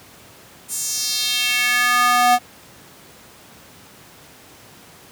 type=tone with high-pass filter sweep; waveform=square; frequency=245.1 Hz; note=B3; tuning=13 cents flat; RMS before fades=-18 dBFS; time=0.68-2.39 s; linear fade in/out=50 ms; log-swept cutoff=8700 to 710 Hz; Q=2.5; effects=pink hiss -45 dBFS RMS until 5.11 s + high-pass 100 Hz 12 dB/octave